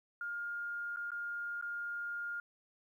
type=tone with dropouts; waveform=sine; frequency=1413 Hz; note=F6; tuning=20 cents sharp; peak=-37 dBFS; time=0.21-2.4 s; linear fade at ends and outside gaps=2 ms; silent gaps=0.962-0.97 / 1.106-1.117 / 1.613-1.624 s; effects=12-bit